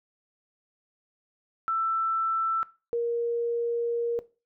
sine tone pair in turn, 1330 / 470.2 Hz, E6 / A#4, +15 / +15 cents, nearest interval octave + tritone, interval 1800 cents, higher first, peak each -24 dBFS, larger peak neither, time 1.68-2.63 / 2.93-4.19 s, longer second, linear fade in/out 0 ms, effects noise-tail reverb RT60 0.3 s tail -18 dB re dry

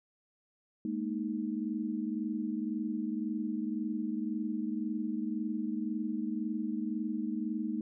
sine chord, Ab suspended second, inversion none, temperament equal with one note detuned, 211.2 / 233.1 / 311.1 Hz, Ab3 / Bb3 / Eb4, +29 / 0 / 0 cents, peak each -36 / -36 / -36 dBFS, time 0.85-7.81 s, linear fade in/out 2 ms, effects none

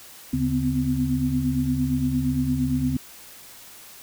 sine tone cluster, 77.4 / 142.8 / 247.2 / 255.9 Hz, D#2 / D3 / B3 / C4, -9 / -48 / +2 / -38 cents, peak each -30 / -26 / -29 / -23 dBFS, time 0.33-2.97 s, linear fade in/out 5 ms, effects white hiss -45 dBFS RMS until 4.02 s

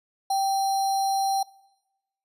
sine tone with sample-and-hold, 780 Hz, G5, 9 cents flat, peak -21 dBFS, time 0.3-1.43 s, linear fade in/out 5 ms, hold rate 4900 Hz, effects noise-tail reverb RT60 1.0 s tail -22 dB re dry + resampled to 32000 Hz

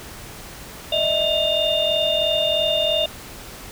sine tone cluster, 608 / 651 / 2816 / 3615 Hz, D#5 / E5 / F7 / A7, -40 / -22 / +14 / +46 cents, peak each -23 dBFS, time 0.92-3.06 s, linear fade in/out 5 ms, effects pink hiss -38 dBFS RMS until 3.71 s

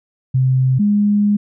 sine tone pair in turn, 130.1 / 206.1 Hz, C3 / G#3, -9 / -13 cents, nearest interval minor sixth, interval 796 cents, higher second, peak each -11 dBFS, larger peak neither, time 0.34-0.79 / 0.79-1.37 s, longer second, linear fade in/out 10 ms, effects none

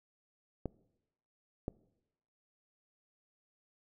clicks, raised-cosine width 2 ms, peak -22 dBFS, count 2, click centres 0.657 / 1.681 s, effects noise-tail reverb RT60 0.9 s tail -22 dB re dry

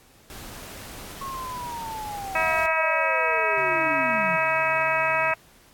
pink noise, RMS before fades -40 dBFS, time 0.3-2.66 s, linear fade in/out 0 ms
sine linear sweep, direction down, 1100 to 160.1 Hz, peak -31 dBFS, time 1.21-4.37 s, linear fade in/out 5 ms
harmonic tone, 321.1 Hz, E4, 45 cents flat, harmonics 2 / 3 / 4 / 5 / 6 / 7 / 8, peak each -27 / -27 / -28 / -29 / -30 / -30 / -27 dBFS, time 2.35-5.34 s, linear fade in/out 5 ms
sawtooth tone, 140.4 Hz, C#3, 22 cents sharp, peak -37 dBFS, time 3.57-5.32 s, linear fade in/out 5 ms
effects pink hiss -55 dBFS RMS until 5.73 s + AAC 64 kbps

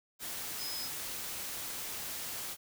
sine tone in noise, 5080 Hz, D#8, 35 cents sharp, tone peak -39 dBFS, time 0.57-0.9 s, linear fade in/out 50 ms, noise white, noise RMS -40 dBFS, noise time 0.19-2.57 s, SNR -2 dB, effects none

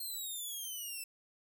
5% pulse exponential sweep, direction down, 4243 to 2637 Hz, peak -32 dBFS, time 0-1.04 s, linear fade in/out 5 ms, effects none

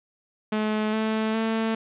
sawtooth tone with pitch steps, 214.7 / 219 / 223.3 Hz, A3 / A3 / A3, -42 / -8 / +26 cents, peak -19 dBFS, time 0.52-1.75 s, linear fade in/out 5 ms, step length 410 ms, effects resampled to 8000 Hz + 8-bit

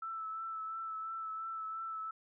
sine tone with vibrato, 1318.5 Hz, E6, in tune, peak -38 dBFS, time 0.02-2.11 s, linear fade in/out 5 ms, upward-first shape triangle, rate 2.9 Hz, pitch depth 26 cents each way, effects none

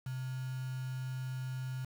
sine tone with quantisation, 129.2 Hz, C3, 21 cents flat, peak -36 dBFS, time 0.06-1.85 s, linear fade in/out 5 ms, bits 8, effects none

